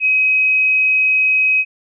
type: tone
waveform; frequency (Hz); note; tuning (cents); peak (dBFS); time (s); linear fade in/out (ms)
sine; 2535; D#7; +32; -11; 0-1.65; 50
effects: none